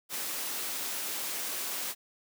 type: high-pass noise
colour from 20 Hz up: white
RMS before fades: -35 dBFS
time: 0.09-1.95 s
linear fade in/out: 50 ms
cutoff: 220 Hz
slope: 12 dB/octave
effects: none